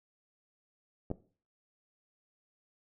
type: clicks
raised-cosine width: 2 ms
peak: -29 / -20 dBFS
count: 2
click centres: 1.103 / 1.114 s
effects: noise-tail reverb RT60 0.4 s tail -17 dB re dry